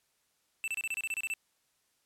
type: tone bursts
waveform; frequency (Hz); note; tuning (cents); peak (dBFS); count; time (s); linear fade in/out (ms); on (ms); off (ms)
square; 2658; E7; +14; -32; 11; 0.64-1.338; 0; 38; 28
effects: white hiss -74 dBFS RMS until 2.05 s + low-pass 12000 Hz 12 dB/octave